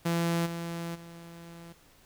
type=tone with level steps; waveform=sawtooth; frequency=168.9 Hz; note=E3; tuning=42 cents sharp; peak=-22 / -30 / -41 dBFS; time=0.05-1.73 s; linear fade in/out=10 ms; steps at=0.45 / 0.94 s; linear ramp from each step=20 ms; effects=pink hiss -60 dBFS RMS until 2.05 s